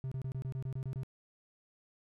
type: tone bursts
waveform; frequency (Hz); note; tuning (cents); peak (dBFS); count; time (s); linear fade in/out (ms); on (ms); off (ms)
triangle; 131.7; C3; +12; -33; 10; 0.04-1.033; 0; 75; 27
effects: none